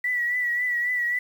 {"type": "tone with vibrato", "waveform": "sine", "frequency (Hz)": 1951, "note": "B6", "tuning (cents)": -22, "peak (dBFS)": -22, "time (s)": [0.04, 1.19], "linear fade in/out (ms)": 5, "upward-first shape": "triangle", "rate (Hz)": 3.7, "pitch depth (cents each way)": 49, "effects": ["8-bit"]}